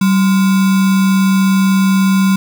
sine tone with sample-and-hold, 191.8 Hz, G3, 37 cents flat, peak -8 dBFS, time 0.01-2.36 s, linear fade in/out 5 ms, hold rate 1225 Hz, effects none

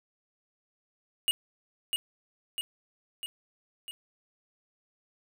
square tone with echo, 2869 Hz, F7, 46 cents sharp, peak -23 dBFS, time 1.28-1.31 s, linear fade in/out 0 ms, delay 650 ms, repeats 4, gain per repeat -4 dB, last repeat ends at 3.91 s, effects none

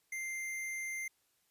square tone, 2093 Hz, C7, in tune, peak -38 dBFS, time 0.12-1.08 s, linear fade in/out 5 ms, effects white hiss -75 dBFS RMS until 1.5 s + resampled to 32000 Hz

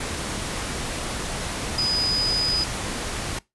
sine tone in noise, 4978 Hz, D#8, in tune, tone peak -20 dBFS, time 1.78-2.64 s, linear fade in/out 5 ms, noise pink, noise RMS -29 dBFS, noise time 0-3.39 s, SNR +6 dB, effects noise-tail reverb RT60 0.2 s tail -22 dB re dry + resampled to 24000 Hz

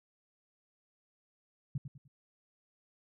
sine tone with echo, 138.59 Hz, C#3, in tune, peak -31 dBFS, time 1.75-1.78 s, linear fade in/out 5 ms, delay 100 ms, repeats 3, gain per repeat -9 dB, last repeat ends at 2.08 s, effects none

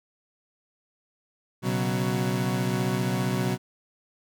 30% pulse chord, B suspended second, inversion none, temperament equal with one note detuned, 123.47 / 138.59 / 185.96 Hz, B2 / C#3 / F#3, 0 / 0 / +9 cents, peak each -25 / -29 / -25 dBFS, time 1.62-3.58 s, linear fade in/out 50 ms, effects none

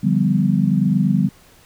sine chord, G dominant seventh, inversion second, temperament equal, 146.83 / 174.61 / 196 / 246.9 Hz, D3 / F3 / G3 / B3, 0 / 0 / 0 / 0 cents, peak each -20 / -20 / -17 / -22 dBFS, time 0.03-1.29 s, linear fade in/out 10 ms, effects pink hiss -50 dBFS RMS until 1.65 s

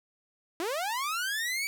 sawtooth linear sweep, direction up, 312.6 to 2306 Hz, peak -26 dBFS, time 0.6-1.67 s, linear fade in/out 0 ms, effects none

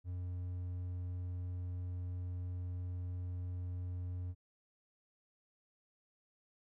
triangle tone, 89.7 Hz, F2, 47 cents sharp, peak -36 dBFS, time 0.04-4.35 s, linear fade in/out 50 ms, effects none

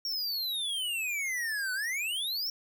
square exponential two-way sweep, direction down then up, 5588 to 1477 to 5588 Hz, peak -31 dBFS, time 0.05-2.5 s, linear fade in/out 2 ms, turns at 1.73 s, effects none

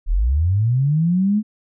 sine linear sweep, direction up, 32.53 to 218.2 Hz, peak -14 dBFS, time 0.06-1.43 s, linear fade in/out 50 ms, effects none

